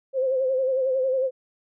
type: tone with vibrato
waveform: sine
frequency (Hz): 523.3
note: C5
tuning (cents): 0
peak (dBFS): -20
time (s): 0.13-1.31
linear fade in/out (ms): 50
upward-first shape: sine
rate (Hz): 11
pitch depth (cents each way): 54
effects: none